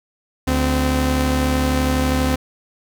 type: tone pair together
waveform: sawtooth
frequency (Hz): 72.4 / 257.8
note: D2 / C4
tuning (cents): -24 / -26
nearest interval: octave + minor seventh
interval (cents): 2198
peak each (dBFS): -15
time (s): 0.47-2.36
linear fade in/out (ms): 10
effects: none